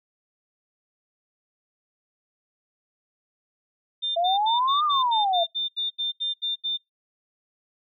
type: tone bursts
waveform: sine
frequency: 3600 Hz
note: A7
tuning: 39 cents sharp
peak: -24 dBFS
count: 13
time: 4.02-6.776 s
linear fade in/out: 20 ms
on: 140 ms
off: 78 ms
type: exponential two-way sweep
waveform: sine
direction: up then down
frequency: 663 to 1235 to 663 Hz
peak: -20 dBFS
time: 4.16-5.44 s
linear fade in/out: 10 ms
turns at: 4.84 s
effects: noise-tail reverb RT60 0.2 s tail -25 dB re dry